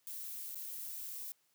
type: noise with dropouts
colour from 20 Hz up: violet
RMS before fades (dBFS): -44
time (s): 0.07-1.32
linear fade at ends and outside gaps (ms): 0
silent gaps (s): 0.546-0.556
effects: white hiss -75 dBFS RMS until 1.54 s + high-pass 100 Hz 12 dB/octave